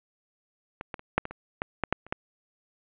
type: clicks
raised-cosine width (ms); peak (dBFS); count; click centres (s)
0.5; -20 / -19 / -29 / -6 / -19 / -25 / -13 / -10 / -8 / -30 / -13; 11; 0.811 / 0.942 / 0.994 / 1.18 / 1.254 / 1.31 / 1.619 / 1.837 / 1.926 / 2.066 / 2.125
effects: resampled to 8000 Hz + 8-bit